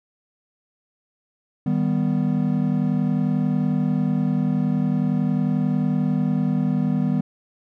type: chord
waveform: triangle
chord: Eb augmented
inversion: none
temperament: equal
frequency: 155.56 / 196 / 246.9 Hz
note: Eb3 / G3 / B3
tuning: 0 / 0 / 0 cents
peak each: -21 dBFS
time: 1.66-7.21 s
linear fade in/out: 5 ms
effects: none